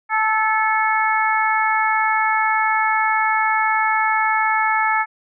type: harmonic tone with a mistuned harmonic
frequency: 438 Hz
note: A4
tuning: 8 cents flat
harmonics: 2 / 3 / 4 / 5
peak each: -19 / -21 / -22 / -23 dBFS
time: 0.09-5.06 s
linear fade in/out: 50 ms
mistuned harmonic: 4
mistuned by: -21 cents
effects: none